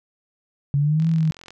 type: exponential two-way sweep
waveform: sine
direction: up then down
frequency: 139.4 to 164.81 to 156 Hz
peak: -16 dBFS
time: 0.74-1.31 s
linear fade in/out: 0 ms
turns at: 1.08 s
type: click train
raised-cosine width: 0.2 ms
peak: -25 dBFS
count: 23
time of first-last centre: 1-1.506 s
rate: 43.5 Hz
effects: none